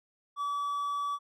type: tone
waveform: triangle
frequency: 1147 Hz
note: D6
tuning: 41 cents flat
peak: -28 dBFS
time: 0.36-1.19 s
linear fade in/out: 50 ms
effects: none